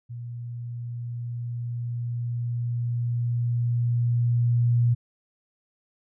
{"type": "tone with level ramp", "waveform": "sine", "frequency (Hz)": 119.5, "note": "A#2", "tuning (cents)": 43, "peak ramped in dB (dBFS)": [-33, -17], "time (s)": [0.09, 4.95], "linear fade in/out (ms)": 20, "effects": []}